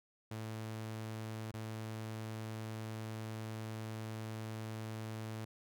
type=tone with dropouts; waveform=sawtooth; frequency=110 Hz; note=A2; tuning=in tune; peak=-37 dBFS; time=0.31-5.45 s; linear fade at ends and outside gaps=5 ms; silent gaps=1.515-1.539 s; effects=none